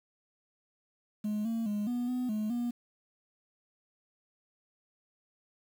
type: tone with pitch steps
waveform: sine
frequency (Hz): 210.8 / 227.7 / 207.4 / 243.6 / 250.2 / 213.8 / 240.2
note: G#3 / A#3 / G#3 / B3 / B3 / A3 / B3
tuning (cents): +26 / -40 / -2 / -24 / +23 / -49 / -48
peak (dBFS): -27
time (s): 1.24-2.71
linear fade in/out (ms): 10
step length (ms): 210
effects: tanh soft clip ceiling -29 dBFS + 9-bit